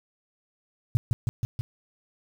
sine tone with echo, 116.54 Hz, A#2, in tune, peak -17 dBFS, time 0.95-0.97 s, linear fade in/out 0 ms, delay 160 ms, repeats 4, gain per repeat -2 dB, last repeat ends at 1.61 s, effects 8-bit

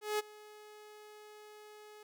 sawtooth tone with ADSR envelope, 422.7 Hz, G#4, 31 cents sharp, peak -26 dBFS, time 0.01-2.03 s, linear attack 180 ms, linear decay 22 ms, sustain -22 dB, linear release 3 ms, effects none

